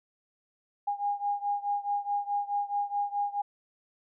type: beating tone pair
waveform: sine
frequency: 813 / 817.7 Hz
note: G#5 / G#5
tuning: -37 / -27 cents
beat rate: 4.7 Hz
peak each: -30 / -32 dBFS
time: 0.87-3.42 s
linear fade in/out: 10 ms
effects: none